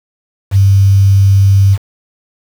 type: tone with quantisation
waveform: sine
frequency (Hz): 98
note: G2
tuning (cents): 0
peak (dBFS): -4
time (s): 0.51-1.78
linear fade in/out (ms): 50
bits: 5
effects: none